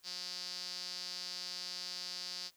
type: tone with band-pass filter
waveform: sawtooth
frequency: 180 Hz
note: F#3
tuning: 47 cents flat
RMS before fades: -43 dBFS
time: 0.03-2.51 s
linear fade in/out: 50 ms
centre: 4800 Hz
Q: 6.9
effects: white hiss -70 dBFS RMS until 2.56 s